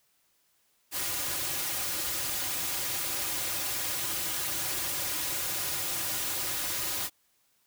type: noise with comb filter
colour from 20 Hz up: white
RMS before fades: -32 dBFS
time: 0.91-7.1 s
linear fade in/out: 50 ms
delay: 4.5 ms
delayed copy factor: -0.9
effects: white hiss -70 dBFS RMS until 7.66 s